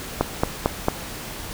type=click train; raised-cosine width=1 ms; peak=-3 dBFS; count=4; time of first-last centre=0.21-0.884 s; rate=4.45 Hz; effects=pink hiss -34 dBFS RMS until 1.53 s